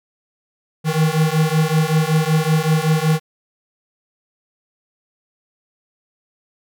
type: beating tone pair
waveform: square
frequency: 154.8 / 160.1 Hz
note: D#3 / D#3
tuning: -9 / +50 cents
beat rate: 5.3 Hz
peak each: -18 dBFS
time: 0.84-3.2 s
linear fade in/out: 50 ms
effects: none